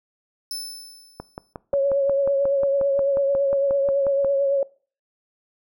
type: tone with exponential decay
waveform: sawtooth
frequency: 5270 Hz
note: E8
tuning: 1 cent flat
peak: -24 dBFS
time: 0.51-1.53 s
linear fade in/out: 1 ms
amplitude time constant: 220 ms
type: click train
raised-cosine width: 1 ms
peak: -18 dBFS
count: 18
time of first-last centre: 1.2-4.247 s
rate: 5.58 Hz
type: tone with vibrato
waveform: sine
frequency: 554.4 Hz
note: C#5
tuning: in tune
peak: -17 dBFS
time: 1.73-4.63 s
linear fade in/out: 2 ms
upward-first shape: triangle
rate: 9 Hz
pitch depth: 34 cents each way
effects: noise-tail reverb RT60 0.4 s tail -22 dB re dry